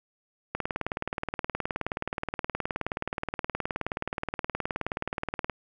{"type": "click train", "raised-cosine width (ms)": 0.5, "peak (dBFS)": -14, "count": 95, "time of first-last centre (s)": [0.55, 5.497], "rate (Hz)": 19, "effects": []}